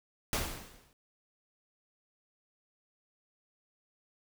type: noise with exponential decay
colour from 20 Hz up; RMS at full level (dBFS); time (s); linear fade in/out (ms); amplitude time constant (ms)
pink; -29; 0.33-0.93; 1; 130
effects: none